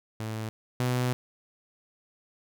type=tone pair in turn; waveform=sawtooth; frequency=110 / 124.96 Hz; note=A2 / B2; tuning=0 / +21 cents; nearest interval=major second; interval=221 cents; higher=second; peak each=-28 / -21 dBFS; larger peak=second; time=0.2-0.49 / 0.8-1.13 s; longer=second; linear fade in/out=0 ms; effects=none